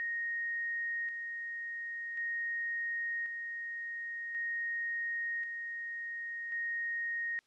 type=tone with tremolo; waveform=sine; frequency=1864.7 Hz; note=A#6; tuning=in tune; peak=-33 dBFS; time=0-7.39 s; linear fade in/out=0 ms; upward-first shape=square; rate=0.46 Hz; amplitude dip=40%; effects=white hiss -72 dBFS RMS until 7.46 s + low-pass 6000 Hz 12 dB/octave